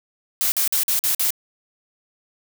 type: noise bursts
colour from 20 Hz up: blue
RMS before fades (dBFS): -20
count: 6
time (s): 0.41-1.305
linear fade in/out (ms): 0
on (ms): 110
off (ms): 47
effects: none